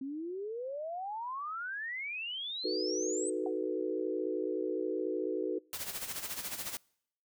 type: exponential sweep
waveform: sine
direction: up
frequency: 261.6 to 8320 Hz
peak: -36 dBFS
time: 0.01-3.3 s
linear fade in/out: 5 ms
type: chord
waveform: sine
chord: B dominant seventh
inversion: first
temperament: equal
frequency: 311.1 / 370 / 440 / 493.9 Hz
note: D#4 / F#4 / A4 / B4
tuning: 0 / 0 / 0 / 0 cents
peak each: -38 / -35 / -37 / -38 dBFS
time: 2.64-5.59 s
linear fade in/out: 10 ms
type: tone with exponential decay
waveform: sine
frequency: 740 Hz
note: F#5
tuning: in tune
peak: -35 dBFS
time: 3.46-3.54 s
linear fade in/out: 2 ms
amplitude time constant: 16 ms
type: noise with tremolo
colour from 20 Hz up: white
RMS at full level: -37 dBFS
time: 5.73-6.77 s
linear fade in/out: 0 ms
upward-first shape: sine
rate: 14 Hz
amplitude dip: 65%
effects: noise-tail reverb RT60 0.7 s tail -26 dB re dry